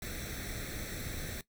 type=noise with comb filter; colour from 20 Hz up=pink; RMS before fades=-40 dBFS; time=0.02-1.41 s; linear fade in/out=2 ms; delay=0.51 ms; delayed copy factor=+0.75; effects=noise-tail reverb RT60 0.1 s tail -17 dB re dry